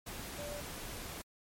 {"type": "tone in noise", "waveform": "sine", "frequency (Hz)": 584, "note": "D5", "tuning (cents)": -10, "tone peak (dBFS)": -42, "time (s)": [0.38, 0.61], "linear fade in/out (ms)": 10, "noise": "pink", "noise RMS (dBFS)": -44, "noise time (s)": [0.06, 1.22], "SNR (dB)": -1, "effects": ["MP3 64 kbps"]}